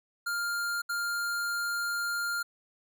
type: tone bursts at uneven times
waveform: square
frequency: 1402 Hz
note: F6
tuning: 6 cents sharp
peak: -30 dBFS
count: 2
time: 0.26-0.82 / 0.89-2.43 s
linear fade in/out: 10 ms
effects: none